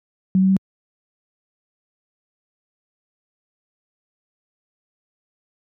sine tone with pitch steps, 188.3 / 190.05 / 191.81 Hz, F#3 / F#3 / G3, +31 / +47 / -37 cents, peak -12 dBFS, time 0.35-0.566 s, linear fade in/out 0 ms, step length 72 ms, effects high-pass 100 Hz 12 dB/octave

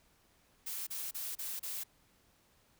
blue noise bursts, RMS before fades -40 dBFS, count 5, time 0.66-1.838 s, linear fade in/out 10 ms, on 210 ms, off 32 ms, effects pink hiss -69 dBFS RMS until 2.79 s

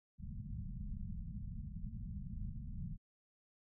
pink low-pass noise, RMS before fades -44 dBFS, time 0.18-2.98 s, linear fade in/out 50 ms, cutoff 220 Hz, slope 96 dB/octave, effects none

